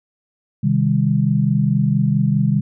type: chord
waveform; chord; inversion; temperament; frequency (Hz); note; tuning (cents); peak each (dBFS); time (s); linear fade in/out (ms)
sine; C minor; none; equal with one note detuned; 130.81 / 155.56 / 201; C3 / Eb3 / G3; 0 / 0 / +44; -18; 0.63-2.61; 10
effects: none